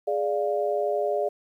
sine chord, D diminished, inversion second, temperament equal, 415.3 / 587.3 / 698.5 Hz, Ab4 / D5 / F5, 0 / 0 / 0 cents, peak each -27 / -26 / -29 dBFS, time 0.07-1.29 s, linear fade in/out 10 ms, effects 10-bit

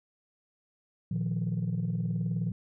sine chord, Bb suspended fourth, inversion none, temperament equal, 116.54 / 155.56 / 174.61 Hz, Bb2 / Eb3 / F3, 0 / 0 / 0 cents, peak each -31 / -32 / -30 dBFS, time 1.11-2.52 s, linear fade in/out 5 ms, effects tanh soft clip ceiling -23 dBFS

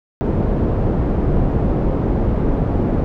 pink low-pass noise, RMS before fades -17 dBFS, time 0.21-3.04 s, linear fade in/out 0 ms, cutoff 500 Hz, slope 12 dB/octave, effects none

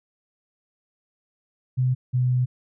sine tone pair in turn, 127.6 / 125.77 Hz, C3 / B2, -43 / +32 cents, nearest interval unison, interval 25 cents, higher first, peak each -18 dBFS, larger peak neither, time 1.77-1.95 / 2.13-2.46 s, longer second, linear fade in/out 20 ms, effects none

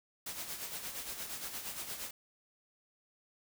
white noise with tremolo, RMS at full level -40 dBFS, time 0.26-2.11 s, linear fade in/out 5 ms, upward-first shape sine, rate 8.6 Hz, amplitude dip 55%, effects none

